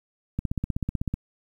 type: click train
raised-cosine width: 5 ms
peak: -14 dBFS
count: 13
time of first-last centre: 0.39-1.14 s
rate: 16 Hz
effects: 9-bit